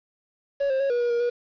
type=tone with pitch steps; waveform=triangle; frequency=560 / 531 / 550 / 482.5 / 479.6 / 473 / 481.7 Hz; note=C#5 / C5 / C#5 / B4 / A#4 / A#4 / B4; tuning=+18 / +25 / -14 / -40 / +49 / +25 / -43 cents; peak=-19 dBFS; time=0.6-1.3 s; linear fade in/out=10 ms; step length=100 ms; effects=resampled to 11025 Hz + 8-bit